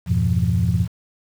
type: tone cluster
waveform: sine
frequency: 85.3 / 101.2 / 120 / 172.5 Hz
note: F2 / G#2 / B2 / F3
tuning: -40 / -44 / -49 / -21 cents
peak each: -21 dBFS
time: 0.06-0.88 s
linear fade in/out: 50 ms
effects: tanh soft clip ceiling -7 dBFS + 7-bit